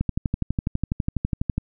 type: click train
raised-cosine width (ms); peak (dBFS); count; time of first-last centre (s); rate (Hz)
5; -10; 20; 0.01-1.58; 12.1
effects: none